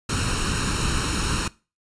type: noise with comb filter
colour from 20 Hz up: pink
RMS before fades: -24 dBFS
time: 0.09-1.48 s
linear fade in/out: 5 ms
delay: 0.73 ms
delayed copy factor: +0.7
effects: noise-tail reverb RT60 0.3 s tail -20 dB re dry + resampled to 22050 Hz